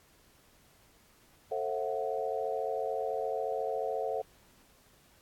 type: chord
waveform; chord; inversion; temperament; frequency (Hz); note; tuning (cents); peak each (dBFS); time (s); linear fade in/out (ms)
sine; F# half-diminished seventh; first; just; 444 / 532.8 / 666 / 740; A4 / C5 / E5 / F#5; +16 / +31 / +18 / 0; -35 / -36 / -37 / -37; 1.51-4.22; 10
effects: pink hiss -63 dBFS RMS until 5.21 s + AAC 64 kbps